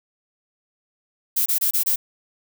violet noise bursts, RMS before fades -20 dBFS, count 5, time 1.36-1.96 s, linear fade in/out 10 ms, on 100 ms, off 25 ms, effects none

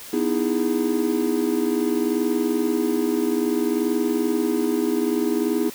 triangle chord, E major seventh, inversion second, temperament just, 247.2 / 309 / 329.6 / 412 Hz, B3 / D#4 / E4 / G#4, +2 / -12 / 0 / -14 cents, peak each -23 dBFS, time 0.13-5.7 s, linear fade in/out 5 ms, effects white hiss -39 dBFS RMS until 5.74 s

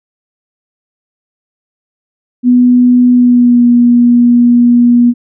sine tone with pitch glide, 246.9 to 240.7 Hz, B3 to B3, 0 to -44 cents, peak -3 dBFS, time 2.43-5.14 s, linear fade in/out 50 ms, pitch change -44 cents, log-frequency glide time 3.12-3.65 s, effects none

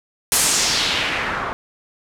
white noise with low-pass filter sweep, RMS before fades -20 dBFS, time 0.32-1.53 s, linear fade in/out 0 ms, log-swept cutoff 11000 to 1100 Hz, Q 1.8, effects none

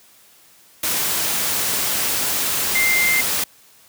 sine tone in noise, 2093 Hz, C7, in tune, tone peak -16 dBFS, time 2.75-3.21 s, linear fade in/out 5 ms, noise white, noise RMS -21 dBFS, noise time 0.83-3.44 s, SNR +2 dB, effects white hiss -51 dBFS RMS until 3.88 s + high-pass 80 Hz 12 dB/octave

